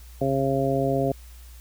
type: harmonic tone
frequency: 135.8 Hz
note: C#3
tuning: 35 cents flat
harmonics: 1 / 2 / 3 / 4 / 5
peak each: -27 / -27 / -27 / -27 / -27 dBFS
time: 0.21-1.12 s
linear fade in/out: 5 ms
effects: added 60 Hz sine -42 dBFS peak until 1.6 s + white hiss -53 dBFS RMS until 1.6 s